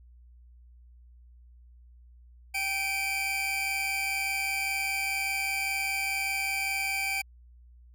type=tone cluster; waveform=40% pulse; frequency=780 / 2318 / 2463 Hz; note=G5 / D7 / D#7; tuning=-9 / -23 / -18 cents; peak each=-36 / -29 / -34 dBFS; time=2.54-7.22 s; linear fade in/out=10 ms; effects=added 60 Hz sine -51 dBFS peak until 7.94 s